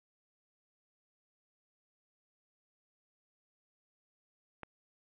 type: click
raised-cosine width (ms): 0.5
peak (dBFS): -27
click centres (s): 4.633
effects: resampled to 8000 Hz